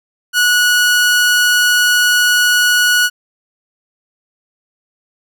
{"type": "tone", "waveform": "sawtooth", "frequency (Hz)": 1464, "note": "F#6", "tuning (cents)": -19, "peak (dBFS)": -6, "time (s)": [0.33, 3.1], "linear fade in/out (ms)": 50, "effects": []}